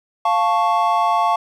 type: chord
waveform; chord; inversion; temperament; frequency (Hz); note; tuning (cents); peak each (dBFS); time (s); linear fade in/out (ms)
triangle; F augmented; none; equal; 698.5 / 880 / 1108.7; F5 / A5 / C#6; 0 / 0 / 0; -17; 0.25-1.36; 5
effects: none